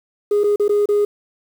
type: tone with dropouts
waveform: sine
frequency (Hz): 412.7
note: G#4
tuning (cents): -11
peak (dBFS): -11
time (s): 0.31-1.05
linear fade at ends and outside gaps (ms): 5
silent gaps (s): 0.436-0.44 / 0.56-0.597 / 0.681-0.693 / 0.858-0.888
effects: tanh soft clip ceiling -11 dBFS + 7-bit